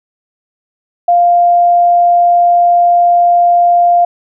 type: tone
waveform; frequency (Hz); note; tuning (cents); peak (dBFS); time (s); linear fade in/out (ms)
sine; 698.5; F5; 0; -5; 1.08-4.05; 5
effects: none